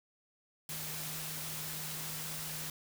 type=tone in noise; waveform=sine; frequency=155.56 Hz; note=D#3; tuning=in tune; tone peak=-47 dBFS; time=0.69-2.7 s; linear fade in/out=2 ms; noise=white; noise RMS=-41 dBFS; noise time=0.69-2.7 s; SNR=-9 dB; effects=none